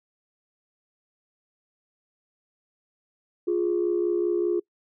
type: tone pair together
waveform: sine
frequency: 350.2 / 415.3 Hz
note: F4 / G#4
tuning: +5 / 0 cents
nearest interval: minor third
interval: 295 cents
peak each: -22 / -26 dBFS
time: 3.47-4.6 s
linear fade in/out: 10 ms
effects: noise-tail reverb RT60 0.1 s tail -25 dB re dry + tanh soft clip ceiling -15 dBFS